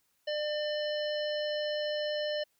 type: harmonic tone with a mistuned harmonic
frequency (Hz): 599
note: D5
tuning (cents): +34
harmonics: 1 / 3 / 5 / 7 / 9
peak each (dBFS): -31 / -41 / -40 / -44 / -45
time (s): 0.27-2.44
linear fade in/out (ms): 10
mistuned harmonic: 9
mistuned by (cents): -30
effects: white hiss -74 dBFS RMS until 2.59 s